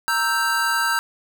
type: chord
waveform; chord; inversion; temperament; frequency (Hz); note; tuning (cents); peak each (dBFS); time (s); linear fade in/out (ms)
square; E diminished; second; equal; 932.3 / 1318.5 / 1568; Bb5 / E6 / G6; 0 / 0 / 0; -26 / -25 / -22; 0.08-0.99; 0
effects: none

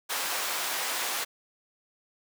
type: high-pass noise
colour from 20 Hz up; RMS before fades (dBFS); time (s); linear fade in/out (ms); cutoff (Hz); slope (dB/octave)
pink; -31; 0.09-1.25; 20; 780; 12
effects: none

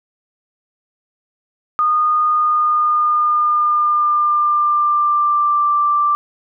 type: tone with pitch glide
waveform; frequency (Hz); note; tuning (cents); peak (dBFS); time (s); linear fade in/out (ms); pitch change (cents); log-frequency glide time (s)
sine; 1227 to 1176.3; D#6 to D6; -25 to +2; -12; 1.79-6.15; 0; -73; 2.28-5.71
effects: none

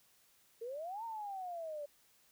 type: exponential two-way sweep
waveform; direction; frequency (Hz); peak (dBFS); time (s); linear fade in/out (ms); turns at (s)
sine; up then down; 445.4 to 932.3 to 571; -40; 0.61-1.86; 10; 1.04
effects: white hiss -69 dBFS RMS until 2.31 s

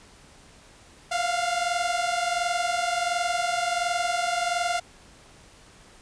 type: tone pair together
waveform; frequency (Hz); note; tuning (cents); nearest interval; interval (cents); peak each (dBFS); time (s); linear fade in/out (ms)
sawtooth; 689 / 710.4; F5 / F5; -24 / +29; minor second; 53; -23; 1.11-4.8; 10
effects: pink hiss -52 dBFS RMS until 6.01 s + resampled to 22050 Hz

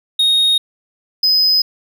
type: tone pair in turn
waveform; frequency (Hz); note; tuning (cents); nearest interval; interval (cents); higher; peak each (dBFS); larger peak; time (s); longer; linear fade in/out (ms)
triangle; 3729 / 5037; A#7 / D#8; 0 / +20; perfect fourth; 520; second; -9; neither; 0.19-0.58 / 1.23-1.62; neither; 5
effects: none

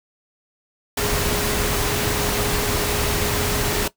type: tone in noise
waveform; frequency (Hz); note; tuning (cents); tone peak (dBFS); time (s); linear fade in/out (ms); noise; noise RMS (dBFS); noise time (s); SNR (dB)
sine; 414.9; G#4; -2; -28; 0.97-3.88; 5; pink; -22; 0.97-3.88; -9
effects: noise-tail reverb RT60 0.1 s tail -17 dB re dry

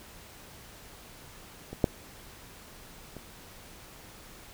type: clicks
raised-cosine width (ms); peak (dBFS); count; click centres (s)
2; -25 / -8 / -27; 3; 1.73 / 1.842 / 3.167
effects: pink hiss -50 dBFS RMS until 4.53 s

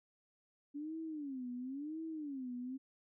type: tone with vibrato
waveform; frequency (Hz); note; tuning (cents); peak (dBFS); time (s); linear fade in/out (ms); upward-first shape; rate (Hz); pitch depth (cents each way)
sine; 281.8; C#4; +29; -40; 0.74-2.78; 20; sine; 0.96; 240
effects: none

